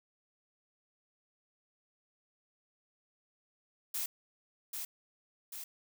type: noise with echo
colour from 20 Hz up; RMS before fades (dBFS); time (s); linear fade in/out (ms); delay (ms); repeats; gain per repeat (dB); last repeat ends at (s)
blue; -36; 3.94-4.06; 5; 790; 2; -4; 5.64
effects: none